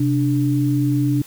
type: tone pair together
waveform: sine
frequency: 130.65 / 293.7 Hz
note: C3 / D4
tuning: -2 / 0 cents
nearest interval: octave + major second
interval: 1402 cents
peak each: -18 dBFS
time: 0-1.22 s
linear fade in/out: 5 ms
effects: white hiss -43 dBFS RMS until 1.26 s